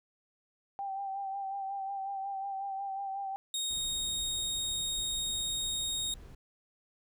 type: tone with vibrato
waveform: sine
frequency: 784 Hz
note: G5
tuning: in tune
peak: -34 dBFS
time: 0.79-3.36 s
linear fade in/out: 0 ms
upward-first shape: sine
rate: 5.5 Hz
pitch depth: 32 cents each way
type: tone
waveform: 25% pulse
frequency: 3729 Hz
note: A#7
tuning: in tune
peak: -28 dBFS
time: 3.54-6.14 s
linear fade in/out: 2 ms
type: noise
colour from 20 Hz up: brown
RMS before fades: -48 dBFS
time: 3.7-6.35 s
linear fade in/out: 5 ms
effects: none